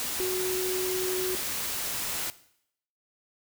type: tone in noise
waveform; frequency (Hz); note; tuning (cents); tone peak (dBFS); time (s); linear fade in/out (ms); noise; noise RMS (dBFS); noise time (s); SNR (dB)
sine; 370; F#4; 0; -27; 0.2-1.35; 0; white; -32; 0-2.3; +2
effects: noise-tail reverb RT60 0.7 s tail -17 dB re dry